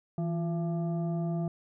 sine tone with frequency modulation, 164.81 Hz, E3, in tune, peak -28 dBFS, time 0.18-1.48 s, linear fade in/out 2 ms, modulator 513 Hz, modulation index 0.61, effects none

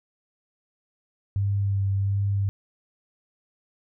sine tone with vibrato, 99 Hz, G2, 18 cents sharp, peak -21 dBFS, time 1.36-2.49 s, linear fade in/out 0 ms, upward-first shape sine, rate 1.4 Hz, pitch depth 18 cents each way, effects none

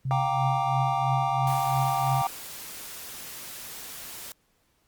sine tone with tremolo, 132.4 Hz, C3, 21 cents sharp, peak -23 dBFS, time 0.05-2.22 s, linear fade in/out 5 ms, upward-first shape triangle, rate 3 Hz, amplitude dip 85%
triangle chord, G minor seventh, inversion third, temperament equal with one note detuned, 707.8 / 784 / 932.3 / 1174.7 Hz, F5 / G5 / Bb5 / D6, +23 / 0 / 0 / 0 cents, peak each -29 / -25 / -29 / -29 dBFS, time 0.11-2.27 s, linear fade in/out 0 ms
white noise, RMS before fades -40 dBFS, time 1.47-4.32 s, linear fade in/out 0 ms
effects pink hiss -69 dBFS RMS until 4.87 s + Opus 48 kbps

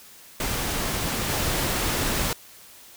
pink noise with level steps, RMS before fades -27 / -25 dBFS, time 0.4-2.33 s, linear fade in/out 2 ms, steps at 1.28 s, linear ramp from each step 20 ms, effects white hiss -48 dBFS RMS until 2.96 s

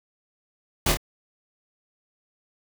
pink noise with echo, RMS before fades -21 dBFS, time 0.86-0.92 s, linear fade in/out 5 ms, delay 26 ms, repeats 2, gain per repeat -4 dB, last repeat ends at 0.972 s, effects none

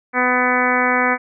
harmonic tone, 250 Hz, B3, 21 cents sharp, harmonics 1 / 2 / 3 / 4 / 5 / 6 / 7 / 8 / 9, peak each -23 / -23 / -23 / -23 / -23 / -23 / -23 / -23 / -23 dBFS, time 0.13-1.18 s, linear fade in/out 50 ms, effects none

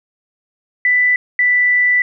sine tone pair in turn, 1986 / 1978.1 Hz, B6 / B6, +9 / +2 cents, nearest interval unison, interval 7 cents, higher first, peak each -10 dBFS, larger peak neither, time 0.85-1.16 / 1.39-2.02 s, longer second, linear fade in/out 2 ms, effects none

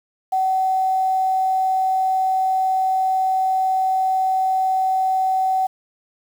sine tone with quantisation, 757 Hz, F#5, 39 cents sharp, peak -16 dBFS, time 0.32-5.67 s, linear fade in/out 10 ms, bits 7, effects none

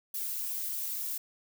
violet noise with flanger, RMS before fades -35 dBFS, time 0.14-1.18 s, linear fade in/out 5 ms, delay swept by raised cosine 1.9 to 4.2 ms, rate 1.1 Hz, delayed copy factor -0.65, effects none

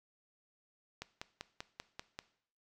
click train, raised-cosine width 0.2 ms, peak -24 dBFS, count 7, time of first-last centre 1.02-2.19 s, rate 5.13 Hz, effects noise-tail reverb RT60 0.6 s tail -17 dB re dry

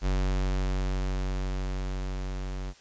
square tone with level ramp, 47 Hz, F#1, 28 cents sharp, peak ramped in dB -24 to -33 dBFS, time 0.01-2.74 s, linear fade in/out 50 ms, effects white hiss -55 dBFS RMS until 2.8 s + resampled to 16000 Hz

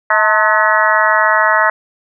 harmonic tone with a mistuned harmonic, 213.8 Hz, A3, 49 cents flat, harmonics 3 / 4 / 5 / 6 / 7 / 8 / 9, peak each -17 / -17 / -17 / -17 / -17 / -17 / -17 dBFS, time 0.1-1.7 s, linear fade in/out 5 ms, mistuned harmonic 4, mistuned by +72 cents, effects none

